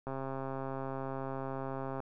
click train, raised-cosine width 1 ms, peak -25 dBFS, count 260, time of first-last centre 0.07-2.003 s, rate 134 Hz, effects none

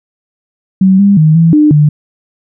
sine tone with pitch steps, 189.8 / 200.2 / 155.8 / 165.1 / 301 / 149.2 Hz, F#3 / G3 / D#3 / E3 / D4 / D3, +44 / +37 / +3 / +3 / +43 / +28 cents, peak -3 dBFS, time 0.81-1.89 s, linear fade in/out 5 ms, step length 180 ms, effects none

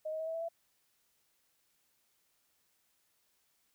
sine tone with pitch steps, 622.3 / 631.4 / 640.5 / 649.9 / 659.3 / 668.9 Hz, D#5 / D#5 / E5 / E5 / E5 / E5, 0 / +25 / -50 / -25 / 0 / +25 cents, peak -35 dBFS, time 0.05-0.488 s, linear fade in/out 10 ms, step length 73 ms, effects white hiss -75 dBFS RMS until 3.74 s

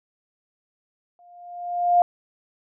sine tone with exponential growth, 704 Hz, F5, 14 cents sharp, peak -11 dBFS, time 1.19-2.02 s, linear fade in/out 1 ms, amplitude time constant 180 ms, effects none

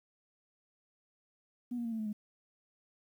sine tone with pitch steps, 244.1 / 236.9 / 229.9 / 223.1 / 216.5 / 210.1 Hz, B3 / A#3 / A#3 / A3 / A3 / G#3, -20 / +28 / -24 / +24 / -28 / +20 cents, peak -33 dBFS, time 1.71-2.13 s, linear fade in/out 10 ms, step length 70 ms, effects tanh soft clip ceiling -29 dBFS + 11-bit

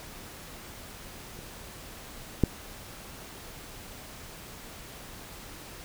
clicks, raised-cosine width 3 ms, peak -30 / -7 dBFS, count 2, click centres 1.39 / 2.437 s, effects pink hiss -45 dBFS RMS until 5.84 s

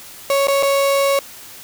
35% pulse tone with dropouts, 554.4 Hz, C#5, in tune, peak -12 dBFS, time 0.3-1.19 s, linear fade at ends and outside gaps 1 ms, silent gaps 0.471-0.483 / 0.626-0.631 s, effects white hiss -38 dBFS RMS until 1.63 s

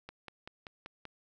click train, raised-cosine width 0.3 ms, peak -28 dBFS, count 6, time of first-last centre 0.09-1.053 s, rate 5.19 Hz, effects none

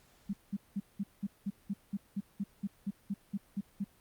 sine tone bursts, 199.7 Hz, G3, 32 cents sharp, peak -31 dBFS, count 16, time 0.29-3.844 s, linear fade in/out 10 ms, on 44 ms, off 190 ms, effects pink hiss -65 dBFS RMS until 4 s + Opus 48 kbps

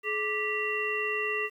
harmonic tone with a mistuned harmonic, 392 Hz, G4, in tune, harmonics 1 / 3 / 5 / 7, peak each -33 / -36 / -32 / -32 dBFS, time 0.03-1.5 s, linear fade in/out 50 ms, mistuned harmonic 1, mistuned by +140 cents, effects 10-bit

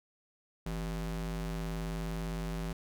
square ring-modulated tone, 107.6 Hz, A2, 38 cents flat, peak -32 dBFS, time 0.66-2.73 s, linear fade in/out 5 ms, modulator 58.6 Hz, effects none

